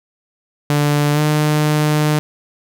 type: tone with pitch glide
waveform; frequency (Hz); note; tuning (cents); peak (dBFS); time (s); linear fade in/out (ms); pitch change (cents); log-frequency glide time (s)
sawtooth; 146.7 to 151.26; D3 to D#3; -2 to -49; -9; 0.7-2.19; 0; +53; 1.13-1.2
effects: none